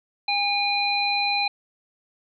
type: harmonic tone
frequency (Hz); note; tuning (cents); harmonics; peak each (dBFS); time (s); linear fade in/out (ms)
812; G#5; -39; 1 / 3 / 5; -25 / -25 / -25; 0.28-1.48; 5
effects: none